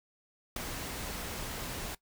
pink noise with ADSR envelope, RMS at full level -32 dBFS, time 0.56-1.95 s, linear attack 5 ms, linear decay 6 ms, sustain -7 dB, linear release 6 ms, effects noise-tail reverb RT60 0.1 s tail -19 dB re dry

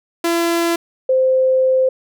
sawtooth / sine tone pair in turn, 338.2 / 520.1 Hz, E4 / C5, +44 / -10 cents, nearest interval perfect fifth, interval 746 cents, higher second, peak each -11 dBFS, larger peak neither, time 0.24-0.76 / 1.09-1.89 s, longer second, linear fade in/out 5 ms, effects none

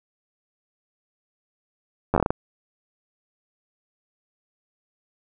slowing click train, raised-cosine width 1 ms, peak -6 dBFS, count 8, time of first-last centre 2.14-2.305 s, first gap 10 ms, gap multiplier 1.28, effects none

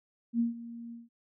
sine tone with ADSR envelope, 233.7 Hz, A#3, 5 cents sharp, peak -23 dBFS, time 0.33-1.09 s, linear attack 66 ms, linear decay 140 ms, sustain -17 dB, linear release 170 ms, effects none

